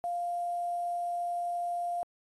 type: tone with quantisation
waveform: sine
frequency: 698.5 Hz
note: F5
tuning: in tune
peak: -30 dBFS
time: 0.04-2.03 s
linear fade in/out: 0 ms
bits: 9
effects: AAC 32 kbps